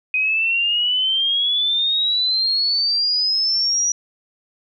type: exponential sweep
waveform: sine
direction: up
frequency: 2500 to 5840 Hz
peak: -16 dBFS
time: 0.14-3.92 s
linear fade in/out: 2 ms
effects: none